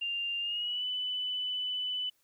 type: tone with pitch glide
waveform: sine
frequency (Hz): 2794 to 2995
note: F7 to F#7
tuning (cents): 0 to +20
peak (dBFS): -31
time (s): 0.01-2.1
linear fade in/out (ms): 10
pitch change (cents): +120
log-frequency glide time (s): 0.4-0.85
effects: white hiss -72 dBFS RMS until 2.23 s